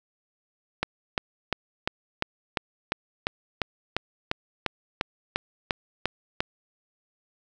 click train, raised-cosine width 0.3 ms, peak -8 dBFS, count 17, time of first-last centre 0.83-6.405 s, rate 2.87 Hz, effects none

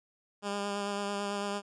10% pulse tone with vibrato, 202.1 Hz, G#3, 47 cents flat, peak -24 dBFS, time 0.42-1.62 s, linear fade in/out 50 ms, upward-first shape sine, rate 9 Hz, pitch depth 18 cents each way, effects resampled to 22050 Hz

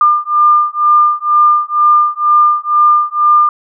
sine beating tone pair, 1200 / 1202.1 Hz, D6 / D6, +37 / +40 cents, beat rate 2.1 Hz, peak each -10 dBFS, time 0.01-3.49 s, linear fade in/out 2 ms, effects none

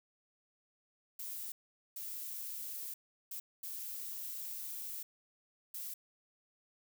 violet noise bursts at uneven times, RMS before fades -43 dBFS, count 5, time 1.19-1.52 / 1.96-2.94 / 3.31-3.4 / 3.63-5.03 / 5.74-5.94 s, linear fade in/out 5 ms, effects none

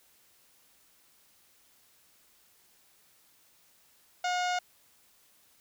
harmonic tone, 720 Hz, F#5, 47 cents flat, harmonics 1 / 2 / 3 / 4 / 5 / 6 / 7 / 8 / 9 / 10, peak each -29 / -35 / -39 / -41 / -43 / -45 / -46 / -47 / -48 / -49 dBFS, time 4.24-4.59 s, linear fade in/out 5 ms, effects white hiss -64 dBFS RMS until 5.6 s

